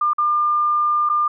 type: tone with dropouts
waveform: sine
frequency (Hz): 1200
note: D6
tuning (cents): +37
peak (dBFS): -15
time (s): 0.01-1.28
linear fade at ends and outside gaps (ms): 5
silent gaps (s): 0.134-0.182 / 1.091-1.097
effects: none